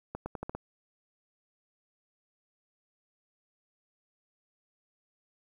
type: accelerating click train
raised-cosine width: 1 ms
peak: -22 dBFS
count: 6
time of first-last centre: 0.15-0.55 s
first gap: 110 ms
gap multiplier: 0.84
effects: 10-bit